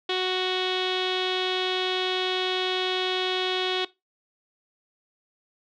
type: tone with low-pass filter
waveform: sawtooth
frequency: 370 Hz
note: F#4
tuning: in tune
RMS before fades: -26 dBFS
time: 0.09-3.85 s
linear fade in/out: 5 ms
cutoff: 3500 Hz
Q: 6.5
effects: noise-tail reverb RT60 0.2 s tail -19 dB re dry